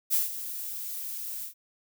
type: noise with ADSR envelope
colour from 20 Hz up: violet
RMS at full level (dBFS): -23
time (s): 0.1-1.54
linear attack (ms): 37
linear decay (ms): 150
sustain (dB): -13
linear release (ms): 110
effects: none